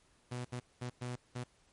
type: tone bursts at uneven times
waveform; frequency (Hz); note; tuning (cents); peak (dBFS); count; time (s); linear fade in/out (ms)
sawtooth; 123.47; B2; 0; -34; 5; 0.31-0.45 / 0.52-0.6 / 0.81-0.9 / 1.01-1.16 / 1.35-1.44; 10
effects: pink hiss -69 dBFS RMS until 1.72 s + MP3 48 kbps